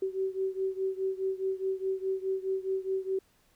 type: beating tone pair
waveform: sine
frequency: 380.3 / 385.1 Hz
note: F#4 / G4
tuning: +48 / -31 cents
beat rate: 4.8 Hz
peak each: -31 / -33 dBFS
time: 0.02-3.19 s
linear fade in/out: 5 ms
effects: pink hiss -67 dBFS RMS until 3.55 s